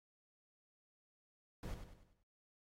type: noise with echo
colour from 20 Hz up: brown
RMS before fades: -44 dBFS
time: 1.63-1.74 s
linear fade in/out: 2 ms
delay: 98 ms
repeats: 5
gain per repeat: -7 dB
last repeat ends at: 2.23 s
effects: AAC 48 kbps